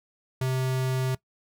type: tone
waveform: square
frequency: 130 Hz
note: C3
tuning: 11 cents flat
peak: -25 dBFS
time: 0.41-1.15 s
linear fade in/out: 5 ms
effects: noise-tail reverb RT60 0.1 s tail -20 dB re dry

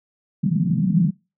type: band-pass noise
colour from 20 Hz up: white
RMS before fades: -19 dBFS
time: 0.43-1.11 s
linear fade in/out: 10 ms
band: 150 to 200 Hz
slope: 48 dB/octave
effects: noise-tail reverb RT60 0.3 s tail -26 dB re dry

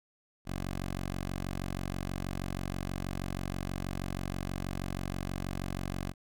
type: tone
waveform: 10% pulse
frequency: 46.25 Hz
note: F#1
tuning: in tune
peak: -26 dBFS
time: 0.45-6.14 s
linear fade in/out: 50 ms
effects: none

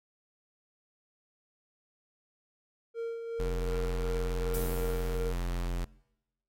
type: tone with tremolo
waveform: triangle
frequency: 461.2 Hz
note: A#4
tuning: 19 cents flat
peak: -30 dBFS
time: 2.94-5.34 s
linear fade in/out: 50 ms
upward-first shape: sine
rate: 2.7 Hz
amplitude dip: 45%
type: tone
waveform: square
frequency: 43.65 Hz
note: F1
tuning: in tune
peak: -31 dBFS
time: 3.39-5.85 s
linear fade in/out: 10 ms
type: noise with exponential decay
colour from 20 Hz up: violet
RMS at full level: -36 dBFS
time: 4.54-5.79 s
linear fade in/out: 0 ms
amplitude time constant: 270 ms
effects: noise-tail reverb RT60 0.9 s tail -23 dB re dry + AAC 48 kbps

